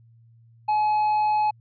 triangle tone, 849 Hz, G#5, 38 cents sharp, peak -17 dBFS, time 0.68-1.51 s, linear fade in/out 10 ms, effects added 115 Hz sine -51 dBFS peak until 1.6 s + resampled to 11025 Hz

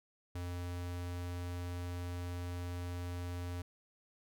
square tone, 88.3 Hz, F2, 20 cents sharp, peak -39 dBFS, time 0.35-3.62 s, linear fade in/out 5 ms, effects none

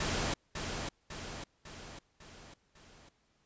pink noise with echo, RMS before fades -33 dBFS, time 0-0.34 s, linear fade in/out 5 ms, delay 550 ms, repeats 5, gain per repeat -5 dB, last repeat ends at 3.09 s, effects pink hiss -73 dBFS RMS until 3.45 s + resampled to 16000 Hz

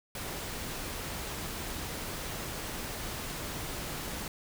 pink noise, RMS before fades -38 dBFS, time 0.15-4.28 s, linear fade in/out 2 ms, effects none

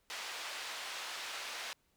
white band-pass noise, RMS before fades -43 dBFS, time 0.1-1.73 s, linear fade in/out 0 ms, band 660 to 4000 Hz, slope 12 dB/octave, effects pink hiss -75 dBFS RMS until 1.96 s

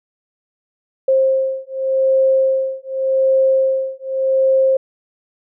sine beating tone pair, 530 / 530.86 Hz, C5 / C5, +22 / +25 cents, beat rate 0.86 Hz, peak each -16 dBFS, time 1.08-4.77 s, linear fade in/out 5 ms, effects none

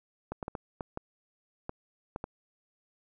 clicks, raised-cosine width 1 ms, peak -21 dBFS, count 9, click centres 0.32 / 0.428 / 0.481 / 0.552 / 0.808 / 0.974 / 1.694 / 2.161 / 2.241 s, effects none

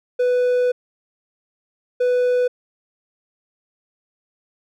triangle tone bursts at uneven times, 495.7 Hz, B4, 6 cents sharp, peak -13 dBFS, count 2, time 0.19-0.72 / 2-2.48 s, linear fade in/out 10 ms, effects none

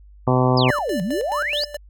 harmonic tone, 127.3 Hz, C3, 47 cents flat, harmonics 1 / 2 / 3 / 4 / 5 / 6 / 7 / 8 / 9, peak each -18 / -21 / -23 / -24 / -25 / -26 / -26 / -27 / -28 dBFS, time 0.27-0.71 s, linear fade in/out 5 ms
sine exponential two-way sweep, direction down then up, 5274 to 164.81 to 5274 Hz, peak -21 dBFS, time 0.57-1.65 s, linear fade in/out 5 ms, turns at 1.02 s
square tone with tremolo, 587.3 Hz, D5, in tune, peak -25 dBFS, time 0.68-1.77 s, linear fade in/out 10 ms, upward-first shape square, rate 4.7 Hz, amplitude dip 75%
effects added 50 Hz sine -43 dBFS peak until 1.89 s

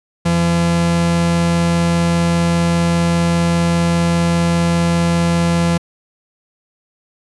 45% pulse tone pair together, 85 / 170 Hz, F2 / F3, -46 / -46 cents, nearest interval octave, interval 1200 cents, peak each -24 / -13 dBFS, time 0.25-5.78 s, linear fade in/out 10 ms, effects resampled to 24000 Hz

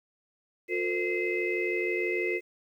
sine tone cluster, 357.4 / 449.6 / 516 / 2068 / 2569 Hz, F4 / A4 / C5 / C7 / E7, +40 / +37 / -24 / -21 / -45 cents, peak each -30 / -33 / -39 / -31 / -36 dBFS, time 0.68-2.41 s, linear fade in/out 50 ms, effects tanh soft clip ceiling -16 dBFS + 10-bit

